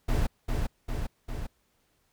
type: noise with echo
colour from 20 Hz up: brown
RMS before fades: -25 dBFS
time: 0.08-0.27 s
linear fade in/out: 10 ms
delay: 400 ms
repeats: 3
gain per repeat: -3 dB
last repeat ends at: 1.47 s
effects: pink hiss -71 dBFS RMS until 2.12 s